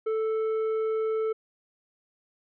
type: tone with tanh clipping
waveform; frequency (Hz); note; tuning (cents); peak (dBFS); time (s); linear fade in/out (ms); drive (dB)
triangle; 440; A4; 0; -26; 0.06-1.33; 10; 11
effects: none